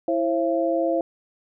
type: tone cluster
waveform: sine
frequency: 331 / 535 / 676 Hz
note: E4 / C5 / E5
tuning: +7 / +38 / +43 cents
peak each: -24 dBFS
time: 0.08-1.01 s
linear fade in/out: 2 ms
effects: none